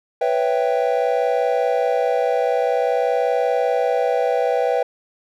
triangle chord, C# half-diminished seventh, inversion third, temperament equal, 493.9 / 554.4 / 659.3 / 784 Hz, B4 / C#5 / E5 / G5, 0 / 0 / 0 / 0 cents, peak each -18 / -22 / -21 / -21 dBFS, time 0.21-4.83 s, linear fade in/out 5 ms, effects none

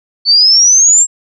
sine exponential sweep, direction up, 4444 to 7600 Hz, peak -4 dBFS, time 0.25-1.07 s, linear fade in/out 50 ms, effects none

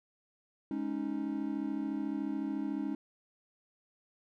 triangle chord, Ab suspended fourth, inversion none, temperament equal, 207.7 / 277.2 / 311.1 Hz, Ab3 / Db4 / Eb4, 0 / 0 / 0 cents, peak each -37 / -34 / -35 dBFS, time 0.71-2.95 s, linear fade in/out 2 ms, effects none

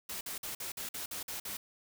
white noise bursts, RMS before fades -40 dBFS, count 9, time 0.09-1.57 s, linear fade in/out 5 ms, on 120 ms, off 50 ms, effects none

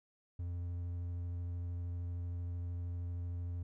triangle tone with vibrato, 87.31 Hz, F2, in tune, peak -35 dBFS, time 0.39-3.63 s, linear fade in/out 5 ms, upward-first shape sine, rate 13 Hz, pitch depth 12 cents each way, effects none

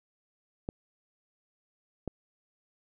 clicks, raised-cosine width 2 ms, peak -20 dBFS, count 2, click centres 0.689 / 2.077 s, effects none

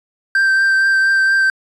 triangle tone with vibrato, 1568 Hz, G6, in tune, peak -9 dBFS, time 0.35-1.5 s, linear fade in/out 2 ms, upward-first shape triangle, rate 4.3 Hz, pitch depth 17 cents each way, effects resampled to 24000 Hz

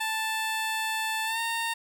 15% pulse tone with pitch glide, 880 to 917.4 Hz, A5 to A#5, 0 to -28 cents, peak -21 dBFS, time 0-1.74 s, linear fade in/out 10 ms, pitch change +72 cents, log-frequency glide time 1.25-1.4 s, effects none

